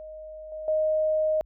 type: tone with level steps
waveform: sine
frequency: 622.3 Hz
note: D#5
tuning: in tune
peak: -38 / -33 / -21 dBFS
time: 0-1.41 s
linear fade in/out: 0 ms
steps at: 0.52 / 0.68 s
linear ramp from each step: 2 ms
effects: added 50 Hz sine -53 dBFS peak until 1.45 s